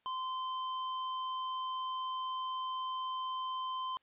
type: tone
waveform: square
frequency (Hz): 1034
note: C6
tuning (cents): -21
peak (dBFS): -36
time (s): 0.06-3.97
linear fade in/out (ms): 0
effects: white hiss -75 dBFS RMS until 4.02 s + resampled to 8000 Hz